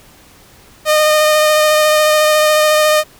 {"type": "tone with vibrato", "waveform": "sawtooth", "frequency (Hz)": 612, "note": "D#5", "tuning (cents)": -29, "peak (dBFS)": -5, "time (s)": [0.85, 3.04], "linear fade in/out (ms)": 50, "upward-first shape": "sine", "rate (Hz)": 14, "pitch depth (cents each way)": 12, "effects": ["pink hiss -44 dBFS RMS until 3.19 s"]}